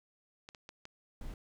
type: clicks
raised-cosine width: 0.2 ms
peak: -30 dBFS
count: 4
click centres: 0.489 / 0.548 / 0.691 / 0.854 s
type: noise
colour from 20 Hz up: brown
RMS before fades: -42 dBFS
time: 1.21-1.34 s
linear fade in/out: 2 ms
effects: none

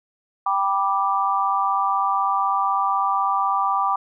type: chord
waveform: sine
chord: G major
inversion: none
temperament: just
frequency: 784 / 980 / 1176 Hz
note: G5 / B5 / D6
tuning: 0 / -14 / +2 cents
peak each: -23 / -24 / -21 dBFS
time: 0.46-3.96 s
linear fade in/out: 5 ms
effects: none

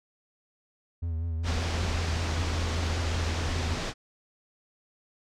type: tone with vibrato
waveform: triangle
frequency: 82.4 Hz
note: E2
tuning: in tune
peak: -26 dBFS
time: 1.02-3.75 s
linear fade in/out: 10 ms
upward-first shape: sine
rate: 5.2 Hz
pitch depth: 52 cents each way
type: low-pass noise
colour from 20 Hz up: pink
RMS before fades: -33 dBFS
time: 1.43-3.94 s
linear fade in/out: 50 ms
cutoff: 6400 Hz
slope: 24 dB/octave
effects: none

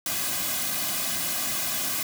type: noise with comb filter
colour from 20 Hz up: white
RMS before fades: -28 dBFS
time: 0.06-2.03 s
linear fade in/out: 2 ms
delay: 2.2 ms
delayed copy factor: -0.8
effects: none

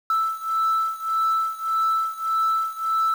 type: beating tone pair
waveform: sine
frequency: 1318.5 / 1320.2 Hz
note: E6 / E6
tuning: 0 / +2 cents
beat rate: 1.7 Hz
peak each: -21 / -23 dBFS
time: 0.1-3.14 s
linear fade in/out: 2 ms
effects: tanh soft clip ceiling -16 dBFS + 7-bit

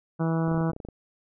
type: harmonic tone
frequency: 163.4 Hz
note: E3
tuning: 15 cents flat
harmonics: 1 / 2 / 3 / 4 / 5 / 6 / 7 / 8 / 9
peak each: -24 / -30 / -34 / -36 / -38 / -40 / -41 / -42 / -43 dBFS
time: 0.19-0.72 s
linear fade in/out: 20 ms
type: clicks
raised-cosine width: 2 ms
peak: -25 dBFS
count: 11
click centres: 0.481 / 0.515 / 0.545 / 0.577 / 0.609 / 0.697 / 0.733 / 0.764 / 0.802 / 0.85 / 0.887 s
effects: none

